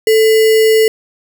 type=tone with sample-and-hold; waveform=sine; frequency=440 Hz; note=A4; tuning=in tune; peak=-6 dBFS; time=0.07-0.88 s; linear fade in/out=2 ms; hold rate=2450 Hz; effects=none